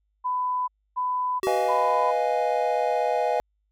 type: tone bursts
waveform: sine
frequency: 1000 Hz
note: B5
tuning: 21 cents sharp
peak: -23 dBFS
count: 3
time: 0.24-2.12 s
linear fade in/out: 20 ms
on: 440 ms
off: 280 ms
type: tone with exponential decay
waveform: square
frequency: 380 Hz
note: F#4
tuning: 46 cents sharp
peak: -24 dBFS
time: 1.43-2.45 s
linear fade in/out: 1 ms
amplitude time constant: 220 ms
type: chord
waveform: triangle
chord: F half-diminished seventh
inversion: second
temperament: equal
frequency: 493.9 / 622.3 / 698.5 / 830.6 Hz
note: Cb5 / Eb5 / F5 / Ab5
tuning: 0 / 0 / 0 / 0 cents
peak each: -25 dBFS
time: 1.47-3.4 s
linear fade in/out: 0 ms
effects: added 51 Hz sine -69 dBFS peak until 3.71 s